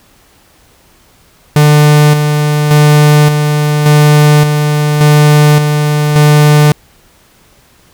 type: tone with tremolo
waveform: 45% pulse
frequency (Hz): 149.1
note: D3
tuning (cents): +27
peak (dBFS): -3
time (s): 1.56-6.72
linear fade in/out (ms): 2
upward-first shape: square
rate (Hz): 0.87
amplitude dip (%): 45
effects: pink hiss -46 dBFS RMS until 7.93 s